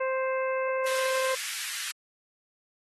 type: harmonic tone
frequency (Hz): 524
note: C5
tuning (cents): +2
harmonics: 1 / 2 / 3 / 4 / 5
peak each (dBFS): -27 / -33 / -37 / -39 / -41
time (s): 0-1.35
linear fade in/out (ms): 10
type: high-pass noise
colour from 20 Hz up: pink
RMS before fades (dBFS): -35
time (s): 0.86-1.92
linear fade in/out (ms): 10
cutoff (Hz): 1600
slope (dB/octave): 24
effects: AAC 32 kbps